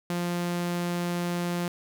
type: tone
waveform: sawtooth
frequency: 174.61 Hz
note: F3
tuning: in tune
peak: -23 dBFS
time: 0.1-1.68 s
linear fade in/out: 2 ms
effects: none